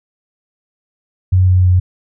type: tone with pitch steps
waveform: sine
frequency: 92.5 / 91.65 / 90.81 Hz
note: F#2 / F#2 / F#2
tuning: 0 / -16 / -32 cents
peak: -7 dBFS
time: 1.32-1.8 s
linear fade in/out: 10 ms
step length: 160 ms
effects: none